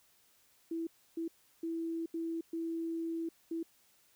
sine tone bursts at uneven times, 330 Hz, E4, 2 cents sharp, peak -34 dBFS, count 6, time 0.71-0.87 / 1.17-1.28 / 1.63-2.06 / 2.14-2.41 / 2.53-3.29 / 3.51-3.63 s, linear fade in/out 5 ms, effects white hiss -68 dBFS RMS until 4.15 s

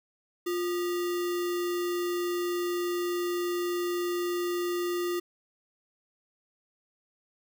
sine tone with sample-and-hold, 351.6 Hz, F4, 12 cents sharp, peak -27 dBFS, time 0.46-5.2 s, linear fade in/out 10 ms, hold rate 1575 Hz, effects none

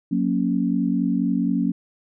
sine chord, F# major, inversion none, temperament equal with one note detuned, 182.56 / 233.1 / 277.2 Hz, F#3 / A#3 / C#4, -23 / 0 / 0 cents, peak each -23 dBFS, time 0.11-1.72 s, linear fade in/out 10 ms, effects none

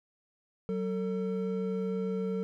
triangle tone pair together, 188.35 / 448.9 Hz, F#3 / A4, +31 / +35 cents, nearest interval octave + minor third, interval 1504 cents, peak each -30 / -31 dBFS, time 0.69-2.43 s, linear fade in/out 0 ms, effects none

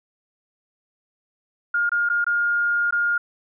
sine tone with dropouts, 1417 Hz, F6, 25 cents sharp, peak -18 dBFS, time 1.74-3.18 s, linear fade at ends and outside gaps 5 ms, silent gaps 1.894-1.917 / 2.09-2.098 / 2.244-2.265 / 2.909-2.924 s, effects none

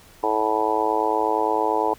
harmonic tone, 108.8 Hz, A2, 19 cents flat, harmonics 3 / 4 / 5 / 6 / 7 / 8 / 9, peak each -29 / -25 / -29 / -30 / -27 / -24 / -26 dBFS, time 0.23-1.94 s, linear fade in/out 5 ms, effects pink hiss -50 dBFS RMS until 1.98 s

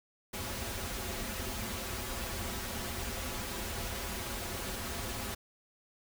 pink noise with comb filter, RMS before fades -38 dBFS, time 0.33-5.35 s, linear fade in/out 10 ms, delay 6.6 ms, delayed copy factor -0.85, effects none

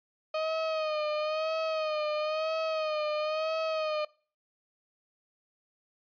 35% pulse tone with vibrato, 622.3 Hz, D#5, in tune, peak -27 dBFS, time 0.34-4.05 s, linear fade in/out 5 ms, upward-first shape sine, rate 1 Hz, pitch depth 52 cents each way, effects noise-tail reverb RT60 0.4 s tail -22 dB re dry + resampled to 11025 Hz

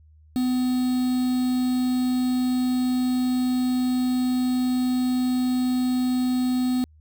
triangle tone with quantisation, 252.3 Hz, B3, 37 cents sharp, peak -18 dBFS, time 0.36-6.84 s, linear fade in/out 0 ms, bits 6, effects added 77 Hz sine -50 dBFS peak until 7 s

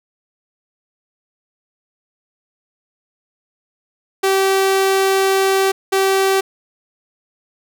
sawtooth tone bursts at uneven times, 386.3 Hz, G4, 25 cents flat, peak -9 dBFS, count 2, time 4.23-5.72 / 5.92-6.41 s, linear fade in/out 10 ms, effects none

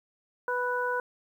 harmonic tone, 493.9 Hz, B4, in tune, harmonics 1 / 2 / 3, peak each -31 / -31 / -31 dBFS, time 0.48-1 s, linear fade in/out 2 ms, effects 10-bit

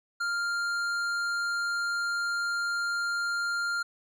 sine tone with hard clipping, 1398 Hz, F6, 1 cent sharp, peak -29 dBFS, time 0.2-3.83 s, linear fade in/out 10 ms, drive 10 dB, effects none

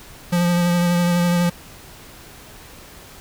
square tone with vibrato, 174.61 Hz, F3, in tune, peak -16 dBFS, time 0.32-1.5 s, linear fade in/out 10 ms, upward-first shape triangle, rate 12 Hz, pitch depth 23 cents each way, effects pink hiss -42 dBFS RMS until 3.2 s

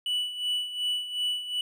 triangle tone with tremolo, 2960 Hz, F#7, in tune, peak -23 dBFS, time 0.06-1.61 s, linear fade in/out 2 ms, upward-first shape sine, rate 2.7 Hz, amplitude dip 70%, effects none

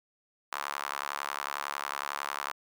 sawtooth tone with high-pass filter, 71 Hz, C#2, 42 cents sharp, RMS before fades -36 dBFS, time 0.52-2.52 s, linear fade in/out 5 ms, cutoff 1100 Hz, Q 2.6, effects none

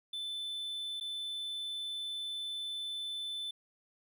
triangle tone with dropouts, 3520 Hz, A7, in tune, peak -35 dBFS, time 0.13-3.51 s, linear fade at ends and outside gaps 5 ms, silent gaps 1-1.009 s, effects none

